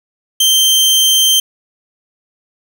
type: tone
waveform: sawtooth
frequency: 3136 Hz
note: G7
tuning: in tune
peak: -5 dBFS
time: 0.4-1.4 s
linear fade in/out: 5 ms
effects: none